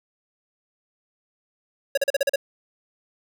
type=tone bursts; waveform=square; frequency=554.4 Hz; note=C#5; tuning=in tune; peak=-18 dBFS; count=7; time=1.95-2.359 s; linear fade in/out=5 ms; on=25 ms; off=39 ms; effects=none